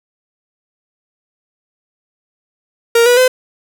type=tone with pitch steps; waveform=45% pulse; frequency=466.2 / 487.7 / 510.2 Hz; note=A#4 / B4 / C5; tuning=0 / -22 / -44 cents; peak=-7 dBFS; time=2.95-3.28 s; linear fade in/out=5 ms; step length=110 ms; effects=none